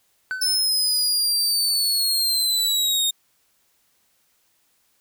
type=tone with exponential decay; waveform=triangle; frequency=1515 Hz; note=F#6; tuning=40 cents sharp; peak=-20 dBFS; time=0.31-0.69 s; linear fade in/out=0 ms; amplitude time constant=81 ms
type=linear sweep; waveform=sawtooth; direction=down; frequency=5274 to 3679 Hz; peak=-16 dBFS; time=0.41-3.11 s; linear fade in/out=10 ms
effects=white hiss -65 dBFS RMS until 5 s